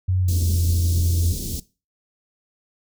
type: tone with pitch glide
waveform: sine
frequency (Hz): 92.5 to 85.31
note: F#2 to F2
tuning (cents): 0 to -40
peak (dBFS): -17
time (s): 0.08-1.33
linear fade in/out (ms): 10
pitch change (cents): -140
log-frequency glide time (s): 0.21-0.41
type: band-stop noise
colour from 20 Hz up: pink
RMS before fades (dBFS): -29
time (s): 0.28-1.6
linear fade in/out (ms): 5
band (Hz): 350 to 4500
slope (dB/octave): 24
effects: noise-tail reverb RT60 0.3 s tail -19 dB re dry